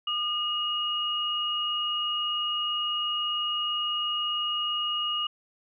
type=tone pair together; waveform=sine; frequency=1214 / 2877 Hz; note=D#6 / F#7; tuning=-43 / -49 cents; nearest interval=octave + minor third; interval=1494 cents; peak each=-32 / -27 dBFS; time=0.07-5.27 s; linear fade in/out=5 ms; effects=none